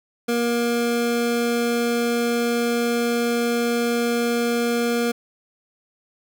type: tone pair together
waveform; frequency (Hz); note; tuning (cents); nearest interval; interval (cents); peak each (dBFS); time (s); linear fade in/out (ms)
square; 236.8 / 473.2; A#3 / A#4; +27 / +26; octave; 1199; -23; 0.28-5.12; 10
effects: none